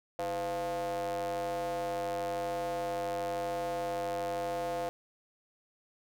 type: ring-modulated tone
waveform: square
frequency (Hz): 92.5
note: F#2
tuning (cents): 0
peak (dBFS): -30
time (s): 0.19-4.89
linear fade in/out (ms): 0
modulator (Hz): 601
effects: none